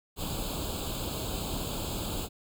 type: noise with comb filter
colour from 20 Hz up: pink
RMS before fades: -34 dBFS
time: 0.16-2.29 s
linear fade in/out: 50 ms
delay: 0.26 ms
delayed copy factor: +1
effects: none